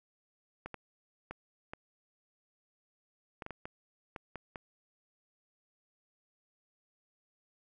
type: clicks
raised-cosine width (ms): 0.5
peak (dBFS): -26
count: 11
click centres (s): 0.66 / 0.743 / 1.31 / 1.735 / 3.422 / 3.464 / 3.507 / 3.655 / 4.162 / 4.357 / 4.558
effects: none